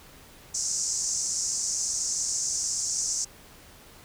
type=band-pass noise; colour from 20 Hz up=white; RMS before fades=-29 dBFS; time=0.54-3.25 s; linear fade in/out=10 ms; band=5600 to 7500 Hz; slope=48 dB/octave; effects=pink hiss -51 dBFS RMS until 4.04 s